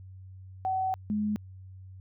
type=tone pair in turn; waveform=sine; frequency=756 / 210.4 Hz; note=F#5 / G#3; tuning=+37 / +23 cents; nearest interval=octave + minor seventh; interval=2214 cents; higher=first; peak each=-26 dBFS; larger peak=neither; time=0.65-0.94 / 1.1-1.36 s; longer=first; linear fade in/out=0 ms; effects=added 94 Hz sine -44 dBFS peak until 2 s